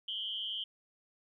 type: tone with amplitude modulation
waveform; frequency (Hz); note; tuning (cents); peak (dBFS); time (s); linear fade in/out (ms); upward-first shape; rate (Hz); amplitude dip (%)
sine; 3131; G7; -3; -31; 0.08-0.64; 5; sine; 212; 95
effects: 12-bit